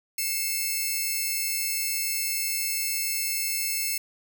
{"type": "tone pair together", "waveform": "5% pulse", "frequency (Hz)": [2157, 2637], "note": ["C#7", "E7"], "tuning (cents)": [-48, 0], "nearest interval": "minor third", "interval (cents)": 348, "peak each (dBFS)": [-18, -20], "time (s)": [0.18, 3.98], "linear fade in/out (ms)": 5, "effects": []}